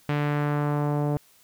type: tone with low-pass filter sweep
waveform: sawtooth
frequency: 146.8 Hz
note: D3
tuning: in tune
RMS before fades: -25 dBFS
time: 0.09-1.17 s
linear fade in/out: 0 ms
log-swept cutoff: 2600 to 660 Hz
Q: 1.3
effects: white hiss -58 dBFS RMS until 1.43 s